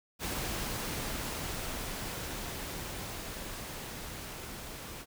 pink noise with level ramp, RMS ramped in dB -35 to -44 dBFS, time 0.19-5.06 s, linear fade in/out 50 ms, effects none

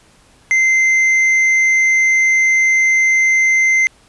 triangle tone with hard clipping, 2077 Hz, C7, 13 cents flat, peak -11 dBFS, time 0.51-3.87 s, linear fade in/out 0 ms, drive 7 dB, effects pink hiss -50 dBFS RMS until 4.08 s + resampled to 24000 Hz

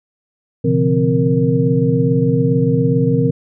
sine tone cluster, 124.1 / 141.7 / 168.8 / 260.5 / 465.2 Hz, B2 / C#3 / E3 / C4 / A#4, +9 / +38 / +41 / -7 / -4 cents, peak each -18 dBFS, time 0.64-3.31 s, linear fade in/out 10 ms, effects none

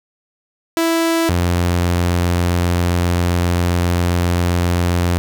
sawtooth tone pair in turn, 330.4 / 87.51 Hz, E4 / F2, +4 / +4 cents, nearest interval octave + major seventh, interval 2300 cents, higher first, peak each -10 dBFS, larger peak neither, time 0.77-1.29 / 1.29-5.18 s, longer second, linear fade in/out 0 ms, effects none

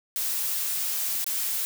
blue noise with dropouts, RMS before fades -28 dBFS, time 0.16-1.65 s, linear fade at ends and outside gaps 0 ms, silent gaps 1.243-1.265 s, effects none

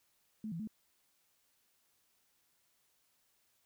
sine tone with pitch steps, 216.9 / 166.6 / 216.9 Hz, A3 / E3 / A3, -25 / +19 / -25 cents, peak -38 dBFS, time 0.44-0.674 s, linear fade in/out 2 ms, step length 78 ms, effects white hiss -75 dBFS RMS until 3.65 s

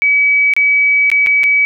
sine tone with dropouts, 2280 Hz, C#7, 48 cents sharp, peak -8 dBFS, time 0.02-1.65 s, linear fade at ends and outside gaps 0 ms, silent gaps 0.537-0.565 / 1.101-1.116 / 1.263-1.27 / 1.434-1.439 s, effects none

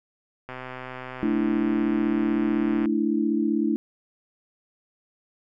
click train, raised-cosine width 0.5 ms, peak -21 dBFS, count 304, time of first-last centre 0.49-2.857 s, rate 128 Hz
sine chord, A suspended fourth, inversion none, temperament equal, 220 / 293.7 / 329.6 Hz, A3 / D4 / E4, 0 / 0 / 0 cents, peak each -25 dBFS, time 1.23-3.76 s, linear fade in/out 0 ms
effects none

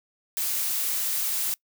blue noise, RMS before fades -27 dBFS, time 0.37-1.54 s, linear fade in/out 0 ms, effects noise-tail reverb RT60 0.1 s tail -25 dB re dry

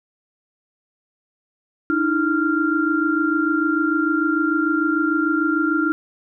sine tone cluster, 300.1 / 326.8 / 1388 Hz, D4 / E4 / F6, +38 / -15 / -11 cents, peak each -21 dBFS, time 1.9-5.92 s, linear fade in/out 0 ms, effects none

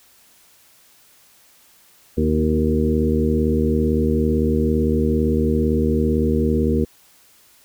harmonic tone with a mistuned harmonic, 77.78 Hz, D#2, in tune, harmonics 1 / 2 / 3 / 4 / 5 / 6, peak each -21 / -25 / -20 / -26 / -24 / -24 dBFS, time 2.17-6.85 s, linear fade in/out 10 ms, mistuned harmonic 5, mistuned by -28 cents, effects white hiss -53 dBFS RMS until 7.64 s

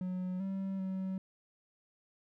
triangle tone with pitch steps, 183.2 / 192.9 / 189.3 Hz, F#3 / G3 / F#3, -17 / -28 / +40 cents, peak -32 dBFS, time 0.01-1.18 s, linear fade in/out 2 ms, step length 390 ms, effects none

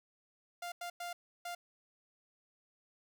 sawtooth tone bursts at uneven times, 699 Hz, F5, 1 cent sharp, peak -36 dBFS, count 4, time 0.62-0.72 / 0.81-0.9 / 1-1.13 / 1.45-1.55 s, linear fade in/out 5 ms, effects none

